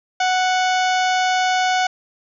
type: harmonic tone with a mistuned harmonic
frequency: 740 Hz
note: F#5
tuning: in tune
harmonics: 1 / 2 / 3 / 4 / 5 / 6 / 7 / 8 / 9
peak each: -17 / -23 / -27 / -29 / -31 / -33 / -34 / -35 / -36 dBFS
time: 0.2-1.87 s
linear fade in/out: 5 ms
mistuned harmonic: 5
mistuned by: -72 cents
effects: none